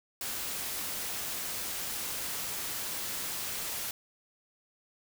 white noise, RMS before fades -36 dBFS, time 0.21-3.91 s, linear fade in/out 2 ms, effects none

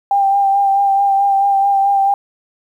sine tone with vibrato, 792 Hz, G5, 18 cents sharp, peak -10 dBFS, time 0.11-2.14 s, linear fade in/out 2 ms, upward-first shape sine, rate 4.6 Hz, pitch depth 23 cents each way, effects 8-bit

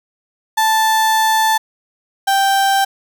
35% pulse tone pair in turn, 880 / 784 Hz, A5 / G5, 0 / 0 cents, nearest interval major second, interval 200 cents, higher first, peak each -10 / -10 dBFS, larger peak neither, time 0.57-1.58 / 2.27-2.85 s, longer first, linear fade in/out 10 ms, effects none

